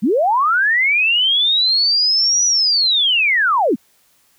sine linear two-way sweep, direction up then down, 174.4 to 5920 to 174.4 Hz, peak -12 dBFS, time 0.02-3.76 s, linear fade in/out 20 ms, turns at 2.45 s, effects white hiss -57 dBFS RMS until 4.38 s

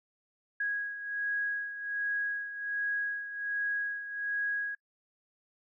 sine beating tone pair, 1653 / 1654.3 Hz, G#6 / G#6, -9 / -7 cents, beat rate 1.3 Hz, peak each -32 / -38 dBFS, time 0.6-4.75 s, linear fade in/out 5 ms, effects noise-tail reverb RT60 0.1 s tail -24 dB re dry

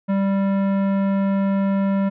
sine tone with tanh clipping, 196 Hz, G3, in tune, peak -19 dBFS, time 0.08-2.1 s, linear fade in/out 20 ms, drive 16 dB, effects none

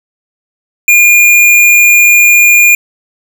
square tone, 2419 Hz, D#7, 49 cents flat, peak -3 dBFS, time 0.88-2.75 s, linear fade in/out 2 ms, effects none

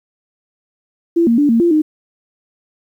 sine tone with pitch steps, 337.5 / 232.3 / 291.1 / 229.9 / 343.6 / 307.8 Hz, E4 / A#3 / D4 / A#3 / F4 / D#4, +41 / -6 / -15 / -24 / -28 / -19 cents, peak -9 dBFS, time 1.16-1.82 s, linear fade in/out 10 ms, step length 110 ms, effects 8-bit

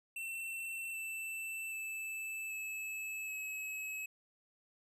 square tone with pitch steps, 2692 / 2661 / 2631 / 2600 / 2570 Hz, E7 / E7 / E7 / E7 / E7, +36 / +16 / -4 / -24 / -45 cents, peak -40 dBFS, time 0.16-4.06 s, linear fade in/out 5 ms, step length 780 ms, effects none

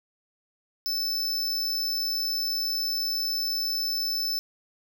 square tone, 5274 Hz, E8, in tune, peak -26 dBFS, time 0.86-4.39 s, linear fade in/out 0 ms, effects 10-bit

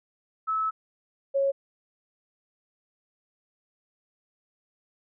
sine tone pair in turn, 1300 / 550.4 Hz, E6 / C#5, -24 / -12 cents, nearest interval octave + minor third, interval 1488 cents, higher first, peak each -24 / -21 dBFS, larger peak second, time 0.47-0.71 / 1.34-1.52 s, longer first, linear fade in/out 20 ms, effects none

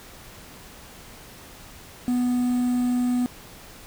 triangle tone with quantisation, 246.9 Hz, B3, in tune, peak -18 dBFS, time 2.08-3.26 s, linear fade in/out 0 ms, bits 7, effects pink hiss -45 dBFS RMS until 3.86 s

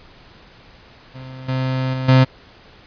35% pulse tone with level steps, 130.4 Hz, C3, 5 cents flat, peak -31 / -17 / -20 / -7 dBFS, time 1.14-2.25 s, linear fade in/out 20 ms, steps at 1.48 / 1.93 / 2.08 s, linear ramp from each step 10 ms, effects pink hiss -46 dBFS RMS until 2.86 s + resampled to 11025 Hz

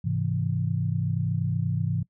sine chord, Ab augmented, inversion none, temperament equal with one note detuned, 103.83 / 132.1 / 164.81 Hz, Ab2 / C3 / E3, 0 / +17 / 0 cents, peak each -28 dBFS, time 0.04-2.03 s, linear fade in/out 10 ms, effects noise-tail reverb RT60 0.1 s tail -21 dB re dry

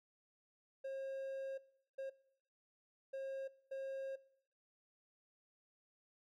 triangle tone bursts at uneven times, 538 Hz, C5, 48 cents sharp, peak -39 dBFS, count 4, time 0.84-1.58 / 1.98-2.1 / 3.13-3.48 / 3.71-4.16 s, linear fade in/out 10 ms, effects noise-tail reverb RT60 0.7 s tail -21 dB re dry

